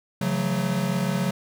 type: chord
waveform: square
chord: F# minor seventh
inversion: second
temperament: equal with one note detuned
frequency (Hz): 138.59 / 169.15 / 185 / 220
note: C#3 / E3 / F#3 / A3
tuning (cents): 0 / +45 / 0 / 0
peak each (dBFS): -29 / -32 / -26 / -32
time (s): 0.21-1.31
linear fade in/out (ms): 5
effects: none